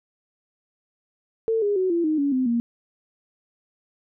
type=tone with pitch steps; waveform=sine; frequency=448.9 / 409.3 / 373.1 / 340.2 / 310.2 / 282.8 / 257.8 / 235.1 Hz; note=A4 / G#4 / F#4 / F4 / D#4 / C#4 / C4 / A#3; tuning=+35 / -25 / +14 / -45 / -5 / +35 / -26 / +15 cents; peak=-19 dBFS; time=1.48-2.6 s; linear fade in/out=0 ms; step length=140 ms; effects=none